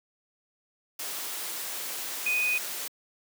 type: tone in noise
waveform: sine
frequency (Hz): 2489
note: D#7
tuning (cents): 0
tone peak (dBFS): -24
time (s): 2.26-2.58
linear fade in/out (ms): 5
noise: white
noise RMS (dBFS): -35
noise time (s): 0.99-2.88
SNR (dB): +8
effects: high-pass 300 Hz 12 dB/octave